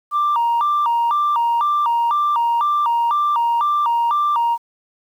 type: tone with vibrato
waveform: sine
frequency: 1052 Hz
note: C6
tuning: 9 cents sharp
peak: -13 dBFS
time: 0.11-4.58 s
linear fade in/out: 50 ms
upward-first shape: square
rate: 2 Hz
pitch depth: 200 cents each way
effects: tanh soft clip ceiling -12 dBFS + 8-bit